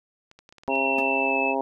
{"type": "clicks", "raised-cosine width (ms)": 0.2, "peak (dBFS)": -31, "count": 8, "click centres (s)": [0.314, 0.39, 0.491, 0.525, 0.583, 0.635, 0.677, 0.755]}
{"type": "harmonic tone", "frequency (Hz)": 134.9, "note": "C#3", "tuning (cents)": -47, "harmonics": [2, 3, 4, 5, 6, 7], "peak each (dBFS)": [-30, -30, -30, -30, -30, -30], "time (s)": [0.68, 1.61], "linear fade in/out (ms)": 0}
{"type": "tone with pitch glide", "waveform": "sine", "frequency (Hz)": [2715, 2619], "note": ["F7", "E7"], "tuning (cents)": [-50, -12], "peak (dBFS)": -24, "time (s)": [0.69, 1.55], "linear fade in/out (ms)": 50, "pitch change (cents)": -62, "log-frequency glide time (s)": [0.83, 1.37]}
{"type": "tone with exponential decay", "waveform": "square", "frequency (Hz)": 246.9, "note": "B3", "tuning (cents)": 0, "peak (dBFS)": -30, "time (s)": [0.98, 1.07], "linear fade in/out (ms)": 5, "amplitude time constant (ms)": 18}
{"effects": []}